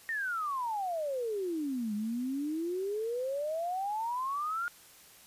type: exponential two-way sweep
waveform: sine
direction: down then up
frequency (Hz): 1864.7 to 204.8 to 1436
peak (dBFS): -31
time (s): 0.09-4.68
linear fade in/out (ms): 0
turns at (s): 1.94
effects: white hiss -56 dBFS RMS until 5.26 s + resampled to 32000 Hz